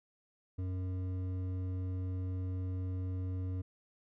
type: tone with hard clipping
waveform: sine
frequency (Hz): 92.4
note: F#2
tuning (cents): -2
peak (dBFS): -36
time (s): 0.58-3.62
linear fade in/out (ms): 10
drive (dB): 9
effects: none